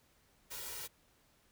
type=noise with comb filter; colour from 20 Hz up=white; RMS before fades=-44 dBFS; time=0.5-0.88 s; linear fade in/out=20 ms; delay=2.1 ms; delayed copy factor=+0.75; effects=pink hiss -70 dBFS RMS until 1.51 s